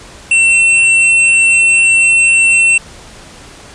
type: tone with hard clipping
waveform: sine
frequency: 2701 Hz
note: E7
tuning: 42 cents sharp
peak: -7 dBFS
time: 0.31-2.78 s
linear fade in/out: 5 ms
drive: 15 dB
effects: pink hiss -35 dBFS RMS until 3.74 s + resampled to 22050 Hz